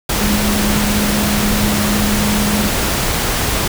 sine tone in noise, 207.7 Hz, G#3, in tune, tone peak -16 dBFS, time 0.21-2.68 s, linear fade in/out 5 ms, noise pink, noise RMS -17 dBFS, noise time 0.09-3.68 s, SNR -2 dB, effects none

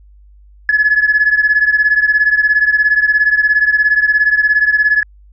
sine beating tone pair, 1700 / 1717 Hz, G#6 / A6, +40 / -43 cents, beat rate 17 Hz, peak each -10 / -13 dBFS, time 0.69-5.03 s, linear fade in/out 2 ms, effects tanh soft clip ceiling -2 dBFS + added 50 Hz sine -40 dBFS peak until 5.32 s

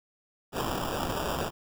violet noise with sample-and-hold, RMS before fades -31 dBFS, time 0.52-1.51 s, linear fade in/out 50 ms, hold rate 2100 Hz, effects none

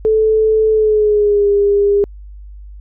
sine tone with pitch glide, 436.7 to 405.1 Hz, A4 to G#4, -13 to -43 cents, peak -9 dBFS, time 0.05-2.04 s, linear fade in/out 0 ms, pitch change -130 cents, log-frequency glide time 0.71-1.48 s, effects added 50 Hz sine -31 dBFS peak until 2.8 s

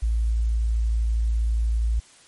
sine tone, 56.2 Hz, A1, 37 cents sharp, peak -19 dBFS, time 0.02-2 s, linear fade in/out 10 ms, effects white hiss -52 dBFS RMS until 2.27 s + MP3 48 kbps

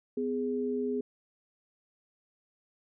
sine tone pair together, 252 / 415.3 Hz, B3 / G#4, +35 / 0 cents, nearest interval major sixth, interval 865 cents, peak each -32 / -31 dBFS, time 0.17-1.01 s, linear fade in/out 5 ms, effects none

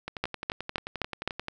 two click trains, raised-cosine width 0.3 ms, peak -11 / -18 dBFS, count 5 / 17, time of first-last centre 0.24-1.276 / 0.08-1.484 s, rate 3.86 / 11.4 Hz, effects none

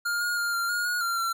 square tone with pitch steps, 1409 / 1431 / 1406 / 1386 / 1428 / 1445 / 1380 / 1359 Hz, F6 / F6 / F6 / F6 / F6 / F#6 / F6 / F6, +15 / +42 / +11 / -14 / +38 / -41 / -21 / -48 cents, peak -26 dBFS, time 0.05-1.33 s, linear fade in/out 10 ms, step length 160 ms, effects none

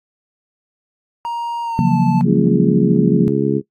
triangle tone with pitch glide, 939 to 876.1 Hz, A#5 to A5, +12 to -8 cents, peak -18 dBFS, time 1.25-2.21 s, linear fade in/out 0 ms, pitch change -120 cents, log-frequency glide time 1.63-1.95 s
sine chord, Gb major seventh, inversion second, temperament equal with one note detuned, 138.59 / 171.71 / 185 / 233.1 Hz, Db3 / F3 / Gb3 / Bb3, 0 / -29 / 0 / 0 cents, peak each -17 dBFS, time 1.79-3.28 s, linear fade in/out 0 ms
harmonic tone, 69.3 Hz, C#2, in tune, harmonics 2 / 3 / 4 / 5 / 6, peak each -20 / -20 / -20 / -20 / -20 dBFS, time 2.24-3.62 s, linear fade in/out 50 ms
effects noise-tail reverb RT60 0.1 s tail -18 dB re dry + AAC 64 kbps

